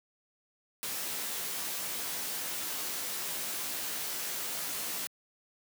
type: noise with comb filter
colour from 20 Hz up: white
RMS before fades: -36 dBFS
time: 0.83-5.07 s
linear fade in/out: 0 ms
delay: 15 ms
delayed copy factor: -0.6
effects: high-pass 150 Hz 12 dB/octave